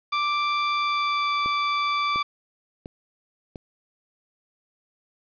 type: tone with pitch glide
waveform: sawtooth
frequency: 1174.7 to 1165.2 Hz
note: D6 to D6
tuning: 0 to -14 cents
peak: -18 dBFS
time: 0.12-2.23 s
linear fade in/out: 10 ms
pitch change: -14 cents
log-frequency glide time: 0.74-1.34 s
type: click train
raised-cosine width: 2 ms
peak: -23 dBFS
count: 4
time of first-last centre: 1.46-3.558 s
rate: 1.43 Hz
effects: resampled to 11025 Hz + 8-bit